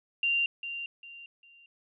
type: tone with echo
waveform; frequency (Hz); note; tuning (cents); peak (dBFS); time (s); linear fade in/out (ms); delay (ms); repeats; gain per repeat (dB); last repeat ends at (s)
sine; 2777; F7; -10; -24; 0.23-0.46; 2; 400; 3; -10; 1.66
effects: none